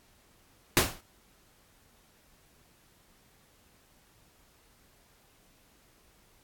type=noise with exponential decay; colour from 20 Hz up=pink; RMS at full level=-18 dBFS; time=0.77-1.01 s; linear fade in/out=0 ms; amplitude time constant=51 ms; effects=pink hiss -63 dBFS RMS until 6.43 s + AAC 64 kbps